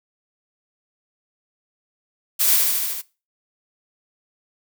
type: noise with echo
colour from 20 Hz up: blue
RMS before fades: -18 dBFS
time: 2.39-2.57 s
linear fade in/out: 20 ms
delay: 75 ms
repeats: 6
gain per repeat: -2 dB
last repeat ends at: 3.02 s
effects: noise-tail reverb RT60 0.3 s tail -20 dB re dry